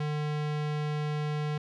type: tone with low-pass filter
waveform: square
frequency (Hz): 150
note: D3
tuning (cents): +37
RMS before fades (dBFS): -31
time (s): 0-1.58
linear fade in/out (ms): 5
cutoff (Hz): 4000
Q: 0.77
effects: none